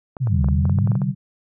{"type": "clicks", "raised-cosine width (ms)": 1, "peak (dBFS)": -19, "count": 11, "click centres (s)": [0.168, 0.272, 0.444, 0.486, 0.654, 0.696, 0.787, 0.874, 0.918, 0.954, 1.018]}
{"type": "exponential two-way sweep", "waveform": "sine", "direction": "down then up", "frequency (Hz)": [140.9, 69.3, 120.6], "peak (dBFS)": -17, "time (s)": [0.2, 0.97], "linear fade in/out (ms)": 20, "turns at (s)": 0.44}
{"type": "chord", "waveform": "sine", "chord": "C suspended second", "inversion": "none", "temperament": "equal with one note detuned", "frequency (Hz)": [130.81, 146.83, 191.3], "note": ["C3", "D3", "G3"], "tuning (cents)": [0, 0, -42], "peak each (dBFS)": -23, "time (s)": [0.28, 1.15], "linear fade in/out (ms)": 50}
{"effects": []}